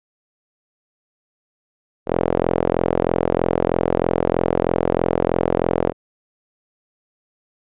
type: tone with band-pass filter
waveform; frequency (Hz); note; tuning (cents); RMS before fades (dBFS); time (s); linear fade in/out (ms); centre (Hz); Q
sawtooth; 43.14; F1; -20; -19; 2.06-5.93; 50; 510; 1.8
effects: resampled to 8000 Hz